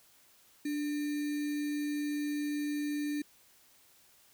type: tone with sample-and-hold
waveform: sine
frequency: 293.7 Hz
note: D4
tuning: in tune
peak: -31 dBFS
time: 0.65-3.22 s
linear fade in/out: 5 ms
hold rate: 2100 Hz
effects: white hiss -63 dBFS RMS until 4.33 s